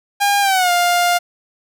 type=tone with pitch glide; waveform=sawtooth; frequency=808 to 703.4 Hz; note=G#5 to F5; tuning=-48 to +12 cents; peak=-9 dBFS; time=0.2-1.19 s; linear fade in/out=20 ms; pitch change=-240 cents; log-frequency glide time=0.41-0.71 s; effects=none